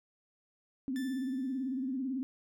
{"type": "tone with vibrato", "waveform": "sine", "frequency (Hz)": 261.6, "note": "C4", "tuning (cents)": 0, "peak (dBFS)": -32, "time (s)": [0.88, 2.23], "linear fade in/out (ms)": 0, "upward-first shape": "sine", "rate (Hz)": 18, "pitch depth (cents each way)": 100}
{"type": "tone with exponential decay", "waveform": "sawtooth", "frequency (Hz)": 1760, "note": "A6", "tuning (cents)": 0, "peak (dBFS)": -40, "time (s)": [0.96, 1.98], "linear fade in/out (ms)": 0, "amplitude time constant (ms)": 220}
{"effects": []}